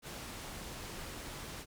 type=low-pass noise; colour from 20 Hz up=pink; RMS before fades=-45 dBFS; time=0.02-1.66 s; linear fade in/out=50 ms; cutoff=12000 Hz; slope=12 dB/octave; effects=none